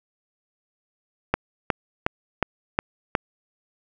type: click train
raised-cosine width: 0.5 ms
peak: -4 dBFS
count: 6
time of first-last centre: 1.34-3.152 s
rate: 2.76 Hz
effects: none